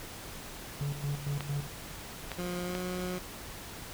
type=tone with tremolo; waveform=triangle; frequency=143 Hz; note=D3; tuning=46 cents flat; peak=-28 dBFS; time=0.81-1.67 s; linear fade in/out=2 ms; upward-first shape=square; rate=4.4 Hz; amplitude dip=70%
type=clicks; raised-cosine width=0.3 ms; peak=-20 dBFS; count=3; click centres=1.407 / 2.317 / 2.751 s
type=tone with pitch glide; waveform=20% pulse; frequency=177.8 to 181.33 Hz; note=F3 to F#3; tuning=+31 to -35 cents; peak=-29 dBFS; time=2.38-3.19 s; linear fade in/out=10 ms; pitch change=+34 cents; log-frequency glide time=2.64-2.78 s
effects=pink hiss -44 dBFS RMS until 3.93 s